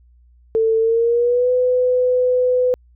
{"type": "tone with pitch glide", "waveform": "sine", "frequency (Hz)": [446.8, 501.5], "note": ["A4", "B4"], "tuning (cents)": [27, 26], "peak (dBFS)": -13, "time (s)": [0.55, 2.74], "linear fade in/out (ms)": 0, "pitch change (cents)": 199, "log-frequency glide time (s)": [0.79, 1.51], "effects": ["added 60 Hz sine -48 dBFS peak until 2.95 s"]}